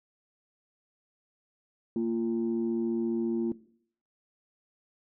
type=tone pair together; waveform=sine; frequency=230 / 344.6 Hz; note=A#3 / F4; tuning=-23 / -23 cents; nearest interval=perfect fifth; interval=700 cents; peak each=-27 / -29 dBFS; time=1.96-3.52 s; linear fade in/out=2 ms; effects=noise-tail reverb RT60 0.6 s tail -18 dB re dry + tanh soft clip ceiling -21 dBFS